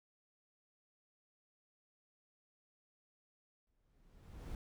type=noise with exponential growth; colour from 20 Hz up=brown; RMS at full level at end=-43 dBFS; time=3.67-4.55 s; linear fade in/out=2 ms; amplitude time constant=190 ms; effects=none